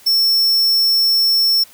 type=tone; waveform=square; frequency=5400 Hz; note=E8; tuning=41 cents sharp; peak=-12 dBFS; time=0.06-1.64 s; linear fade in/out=10 ms; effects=white hiss -45 dBFS RMS until 1.73 s